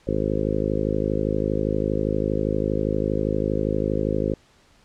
harmonic tone, 52.5 Hz, G#1, 19 cents sharp, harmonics 1 / 2 / 3 / 4 / 5 / 6 / 7 / 8 / 9 / 10, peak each -30 / -30 / -30 / -30 / -30 / -30 / -30 / -30 / -30 / -30 dBFS, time 0.07-4.34 s, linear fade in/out 5 ms, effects pink hiss -57 dBFS RMS until 4.84 s + low-pass 7000 Hz 12 dB/octave

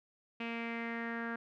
sawtooth tone with low-pass filter sweep, 231.8 Hz, A#3, 10 cents flat, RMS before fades -39 dBFS, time 0.4-1.36 s, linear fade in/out 5 ms, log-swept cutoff 2600 to 1600 Hz, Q 5.2, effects none

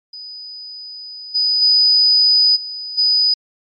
sine tone with level steps, 4978 Hz, D#8, in tune, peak -30 / -13 / -9 / -25 / -11 dBFS, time 0.13-3.34 s, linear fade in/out 5 ms, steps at 1.34 / 1.61 / 2.55 / 2.97 s, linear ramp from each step 20 ms, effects MP3 32 kbps

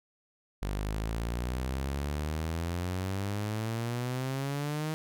sawtooth exponential sweep, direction up, 48.53 to 158 Hz, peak -27 dBFS, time 0.62-4.94 s, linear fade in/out 0 ms, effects none

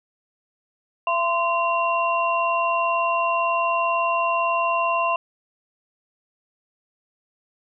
sine tone cluster, 675 / 1034 / 2749 Hz, E5 / C6 / F7, +41 / -21 / -28 cents, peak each -24 / -21 / -27 dBFS, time 1.07-5.16 s, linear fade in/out 2 ms, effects none

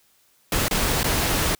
pink noise with dropouts, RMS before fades -22 dBFS, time 0.52-1.55 s, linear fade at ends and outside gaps 2 ms, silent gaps 0.683-0.71 / 1.032-1.042 s, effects white hiss -61 dBFS RMS until 1.59 s

